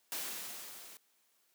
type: noise with level ramp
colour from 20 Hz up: white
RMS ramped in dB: -38 to -53 dBFS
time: 0.12-0.97 s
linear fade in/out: 0 ms
effects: white hiss -73 dBFS RMS until 1.54 s + high-pass 200 Hz 12 dB/octave